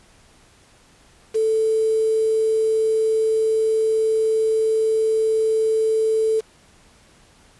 sine tone with quantisation, 440.4 Hz, A4, 2 cents sharp, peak -16 dBFS, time 1.34-6.41 s, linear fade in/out 20 ms, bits 6, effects pink hiss -53 dBFS RMS until 7.59 s + resampled to 24000 Hz

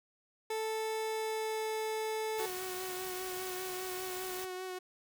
30% pulse tone with pitch glide, 439.7 to 437.2 Hz, A4 to A4, -1 to -11 cents, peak -31 dBFS, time 0.5-2.46 s, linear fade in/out 5 ms, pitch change -10 cents, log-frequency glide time 1.06-1.68 s
white noise, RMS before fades -44 dBFS, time 2.37-4.46 s, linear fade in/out 20 ms
sawtooth tone with vibrato, 370 Hz, F#4, in tune, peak -35 dBFS, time 2.39-4.79 s, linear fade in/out 10 ms, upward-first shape sine, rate 5 Hz, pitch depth 21 cents each way
effects none

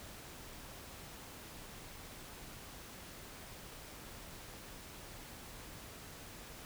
silence, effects pink hiss -51 dBFS RMS until 6.65 s

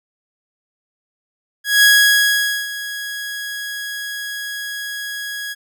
sawtooth tone with ADSR envelope, 1661.2 Hz, G#6, in tune, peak -4 dBFS, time 1.64-5.55 s, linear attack 190 ms, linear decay 840 ms, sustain -17 dB, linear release 31 ms, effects none

